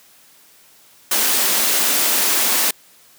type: high-pass noise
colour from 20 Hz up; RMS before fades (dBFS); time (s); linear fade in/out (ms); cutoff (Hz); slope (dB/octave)
white; -17; 1.11-2.71; 5; 200; 48
effects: white hiss -50 dBFS RMS until 3.18 s + high-pass 100 Hz 12 dB/octave